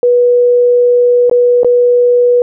sine tone with dropouts, 487.5 Hz, B4, 23 cents flat, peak -5 dBFS, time 0.03-2.42 s, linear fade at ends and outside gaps 1 ms, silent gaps 1.297-1.313 / 1.633-1.646 s, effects none

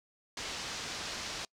white low-pass noise, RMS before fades -40 dBFS, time 0.37-1.45 s, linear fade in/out 2 ms, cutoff 6100 Hz, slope 24 dB/octave, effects noise-tail reverb RT60 0.1 s tail -26 dB re dry

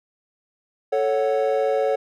triangle chord, F# minor, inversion first, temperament equal, 440 / 554.4 / 740 Hz, A4 / C#5 / F#5, 0 / 0 / 0 cents, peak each -20 / -19 / -24 dBFS, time 0.92-1.96 s, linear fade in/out 10 ms, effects tanh soft clip ceiling -8 dBFS

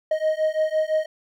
triangle beating tone pair, 622.3 / 628.2 Hz, D#5 / D#5, 0 / +16 cents, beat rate 5.9 Hz, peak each -21 dBFS, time 0.11-1.06 s, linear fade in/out 5 ms, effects none

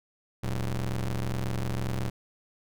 35% pulse ring-modulated tone, 67.4 Hz, C#2, 48 cents flat, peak -23 dBFS, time 0.43-2.1 s, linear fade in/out 10 ms, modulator 54.7 Hz, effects none

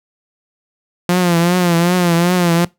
sawtooth tone with vibrato, 174.61 Hz, F3, in tune, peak -7 dBFS, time 1.09-2.65 s, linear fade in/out 2 ms, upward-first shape triangle, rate 2.6 Hz, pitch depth 84 cents each way, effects noise-tail reverb RT60 0.2 s tail -22 dB re dry

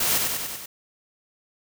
white noise with echo, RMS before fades -23 dBFS, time 0-0.18 s, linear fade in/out 5 ms, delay 96 ms, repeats 5, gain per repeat -3 dB, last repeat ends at 0.66 s, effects none

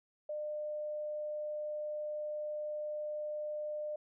sine tone, 602 Hz, D5, 43 cents sharp, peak -36 dBFS, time 0.29-3.96 s, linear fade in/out 5 ms, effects none

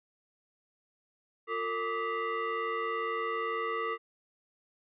sine tone with frequency modulation, 355.1 Hz, F4, 29 cents sharp, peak -30 dBFS, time 1.47-3.98 s, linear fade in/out 50 ms, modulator 808 Hz, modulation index 2, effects none

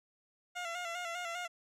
15% pulse tone with vibrato, 694 Hz, F5, 11 cents flat, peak -31 dBFS, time 0.55-1.48 s, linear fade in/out 20 ms, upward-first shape square, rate 5 Hz, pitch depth 47 cents each way, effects low-pass 8000 Hz 12 dB/octave

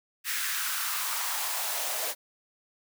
white noise with high-pass filter sweep, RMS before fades -31 dBFS, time 0.24-2.15 s, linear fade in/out 50 ms, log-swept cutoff 1800 to 550 Hz, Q 2.5, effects none

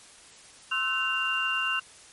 sine tone cluster, 1060 / 1310 / 1522 / 2784 Hz, C6 / E6 / F#6 / F7, +22 / -11 / +48 / -6 cents, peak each -36 / -33 / -31 / -27 dBFS, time 0.71-1.8 s, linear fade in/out 10 ms, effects white hiss -51 dBFS RMS until 2.12 s + MP3 48 kbps

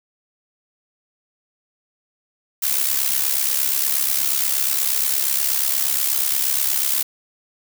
blue noise with amplitude modulation, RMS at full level -17 dBFS, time 2.62-7.03 s, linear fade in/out 10 ms, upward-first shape sine, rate 68.4 Hz, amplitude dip 70%, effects none

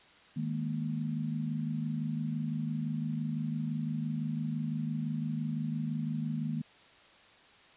sine chord, D# suspended fourth, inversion none, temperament just, 155.56 / 207.4 / 233.3 Hz, D#3 / G#3 / A#3, 0 / -2 / +2 cents, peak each -34 / -39 / -35 dBFS, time 0.36-6.62 s, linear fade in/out 10 ms, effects white hiss -58 dBFS RMS until 7.76 s + resampled to 8000 Hz

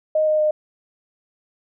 sine tone with pitch steps, 621 / 616 / 611 Hz, D#5 / D#5 / D#5, -3 / -17 / -32 cents, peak -15 dBFS, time 0.15-0.51 s, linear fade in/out 5 ms, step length 120 ms, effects none

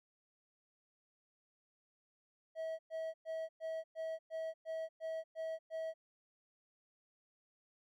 triangle tone bursts, 645 Hz, E5, 38 cents flat, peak -36 dBFS, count 10, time 2.55-5.94 s, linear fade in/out 50 ms, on 240 ms, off 110 ms, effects none

